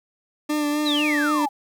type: tone with vibrato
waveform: 40% pulse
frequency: 297.1 Hz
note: D4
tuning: 20 cents sharp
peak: -20 dBFS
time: 0.49-1.46 s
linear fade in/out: 10 ms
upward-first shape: sine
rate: 3.9 Hz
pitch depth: 26 cents each way
type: exponential sweep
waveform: sine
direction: down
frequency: 4189 to 795 Hz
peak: -22 dBFS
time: 0.85-1.49 s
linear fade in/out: 20 ms
effects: 9-bit